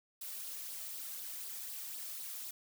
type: noise with flanger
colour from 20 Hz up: blue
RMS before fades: -44 dBFS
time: 0.21-2.51 s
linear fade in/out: 5 ms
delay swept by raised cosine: 0.21 to 1.71 ms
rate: 4 Hz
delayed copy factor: +0.5
effects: none